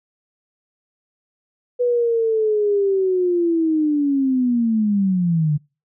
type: linear sweep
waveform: sine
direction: down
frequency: 493.6 to 144.7 Hz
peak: -15 dBFS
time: 1.79-5.58 s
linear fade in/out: 20 ms
effects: noise-tail reverb RT60 0.3 s tail -26 dB re dry